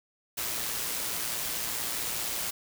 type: noise with amplitude modulation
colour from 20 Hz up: white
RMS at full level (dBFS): -31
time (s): 0.37-2.51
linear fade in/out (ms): 10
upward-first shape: sine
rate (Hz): 116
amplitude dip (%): 35
effects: none